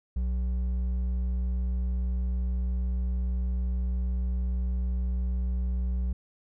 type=tone with hard clipping; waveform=sine; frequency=61.6 Hz; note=B1; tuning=4 cents flat; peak=-27 dBFS; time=0.16-6.13 s; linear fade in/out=5 ms; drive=5 dB; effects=none